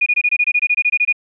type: tone bursts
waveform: sine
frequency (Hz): 2451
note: D#7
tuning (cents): -27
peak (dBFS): -11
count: 15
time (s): 0.01-1.127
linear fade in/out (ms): 10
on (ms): 53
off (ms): 23
effects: none